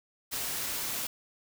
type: noise with ADSR envelope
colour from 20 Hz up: white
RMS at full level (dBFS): -32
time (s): 0.31-1.07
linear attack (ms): 30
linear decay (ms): 4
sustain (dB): -2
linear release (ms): 4
effects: none